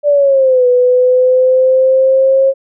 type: linear two-way sweep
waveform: sine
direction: down then up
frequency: 589 to 493.9 to 540 Hz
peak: -6 dBFS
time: 0.03-2.54 s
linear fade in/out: 50 ms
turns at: 0.67 s
effects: none